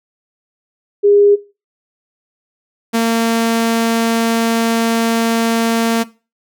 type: tone pair in turn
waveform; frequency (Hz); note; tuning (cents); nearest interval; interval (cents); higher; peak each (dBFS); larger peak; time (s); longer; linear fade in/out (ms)
sine / sawtooth; 407.5 / 228.7; G#4 / A#3; -33 / -33; minor seventh; 1000; first; -7 / -8; first; 1.03-1.36 / 2.93-6.04; second; 20
effects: noise-tail reverb RT60 0.3 s tail -18 dB re dry

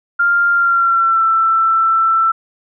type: tone with pitch glide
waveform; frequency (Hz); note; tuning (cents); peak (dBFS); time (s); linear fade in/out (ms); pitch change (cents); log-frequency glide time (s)
sine; 1396.9 to 1333.8; F6 to E6; 0 to +20; -10; 0.19-2.32; 10; -80; 0.52-1.25
effects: none

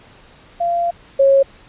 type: tone pair in turn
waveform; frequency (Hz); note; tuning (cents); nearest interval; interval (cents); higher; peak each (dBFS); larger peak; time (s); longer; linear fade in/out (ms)
sine; 689 / 546.9; F5 / C#5; -24 / -23; major third; 399; first; -15 / -8; second; 0.6-0.91 / 1.19-1.43; first; 10
effects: pink hiss -46 dBFS RMS until 1.68 s + resampled to 8000 Hz

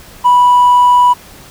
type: tone with hard clipping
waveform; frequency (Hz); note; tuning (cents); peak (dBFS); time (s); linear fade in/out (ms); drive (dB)
triangle; 983; B5; -8; -4; 0.24-1.14; 20; 2
effects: pink hiss -37 dBFS RMS until 1.5 s

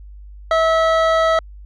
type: tone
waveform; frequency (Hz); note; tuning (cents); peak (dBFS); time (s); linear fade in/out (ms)
25% pulse; 649; E5; -27; -9; 0.51-1.39; 2
effects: added 50 Hz sine -35 dBFS peak until 1.65 s + low-pass 3000 Hz 12 dB/octave

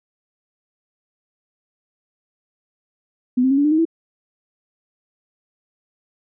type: tone with pitch steps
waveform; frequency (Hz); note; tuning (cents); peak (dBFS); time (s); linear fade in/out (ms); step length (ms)
sine; 250 / 261.7 / 273.9 / 286.7 / 300.1 / 314.1 / 328.7; B3 / C4 / C#4 / D4 / D4 / D#4 / E4; +21 / 0 / -21 / -42 / +38 / +16 / -5; -13; 3.37-3.853; 10; 69
effects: none

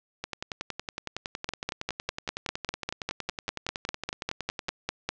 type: two click trains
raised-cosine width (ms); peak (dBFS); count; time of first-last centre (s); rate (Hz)
0.2; -11 / -15; 19 / 49; 1.49-5.09 / 0.24-4.684; 5 / 10.8
effects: low-pass 7000 Hz 12 dB/octave

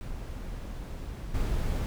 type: noise with level steps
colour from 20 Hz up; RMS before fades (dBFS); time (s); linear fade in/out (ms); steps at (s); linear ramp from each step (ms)
brown; -37 / -29; 0.01-1.86; 0; 1.34; 5
effects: none

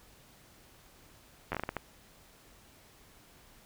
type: slowing click train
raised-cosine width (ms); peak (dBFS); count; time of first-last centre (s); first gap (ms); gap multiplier
0.5; -18; 8; 1.52-1.767; 11; 1.38
effects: pink hiss -59 dBFS RMS until 3.65 s

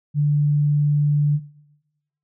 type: tone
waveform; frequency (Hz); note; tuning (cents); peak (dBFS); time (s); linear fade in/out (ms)
sine; 146.83; D3; 0; -15; 0.14-1.4; 50
effects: noise-tail reverb RT60 1.0 s tail -20 dB re dry

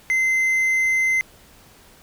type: tone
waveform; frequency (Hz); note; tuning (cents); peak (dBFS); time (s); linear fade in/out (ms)
triangle; 2067; C7; -22; -15; 0.1-1.21; 0
effects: pink hiss -50 dBFS RMS until 2.02 s

